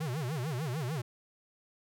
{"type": "tone with vibrato", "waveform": "square", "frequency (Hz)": 140, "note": "C#3", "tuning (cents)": 18, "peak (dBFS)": -33, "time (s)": [0, 1.02], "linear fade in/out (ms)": 10, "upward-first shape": "sine", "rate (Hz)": 6.7, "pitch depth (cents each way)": 280, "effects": []}